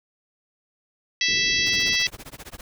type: harmonic tone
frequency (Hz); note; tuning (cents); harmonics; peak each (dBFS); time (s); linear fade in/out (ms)
659.3; E5; 0; 3 / 4 / 5 / 6 / 7 / 8 / 9; -25 / -26 / -27 / -28 / -28 / -29 / -30; 1.21-2.07; 2
type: low-pass noise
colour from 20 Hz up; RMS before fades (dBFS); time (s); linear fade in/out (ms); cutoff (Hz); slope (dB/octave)
white; -38; 1.28-1.94; 5; 440; 48
type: noise with tremolo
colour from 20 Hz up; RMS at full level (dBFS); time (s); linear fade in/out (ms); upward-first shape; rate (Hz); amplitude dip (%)
pink; -37; 1.66-2.61; 2; sine; 15; 100
effects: none